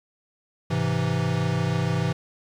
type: chord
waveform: square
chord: Ab augmented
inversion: none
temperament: equal with one note detuned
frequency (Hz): 104.37 / 130.81 / 164.81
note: Ab2 / C3 / E3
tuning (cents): +9 / 0 / 0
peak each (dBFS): -29 / -27 / -26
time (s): 0.7-2.13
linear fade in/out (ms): 10
effects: low-pass 6000 Hz 12 dB/octave + 9-bit